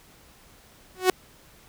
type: tone with exponential growth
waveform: sawtooth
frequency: 370 Hz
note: F#4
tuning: in tune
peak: -9 dBFS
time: 0.95-1.1 s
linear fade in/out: 2 ms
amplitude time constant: 31 ms
effects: pink hiss -54 dBFS RMS until 1.68 s